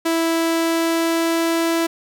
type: tone with pitch glide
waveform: sawtooth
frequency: 329.6 to 331.7 Hz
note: E4 to E4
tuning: 0 to +11 cents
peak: -13 dBFS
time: 0.05-1.87 s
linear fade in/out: 10 ms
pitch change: +11 cents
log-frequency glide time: 0.32-1.65 s
effects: none